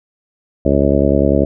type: harmonic tone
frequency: 70.1 Hz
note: C#2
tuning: 20 cents sharp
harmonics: 1 / 2 / 3 / 4 / 5 / 6 / 7 / 8 / 9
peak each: -18 / -20 / -18 / -17 / -19 / -21 / -21 / -18 / -21 dBFS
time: 0.65-1.45 s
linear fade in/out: 5 ms
effects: none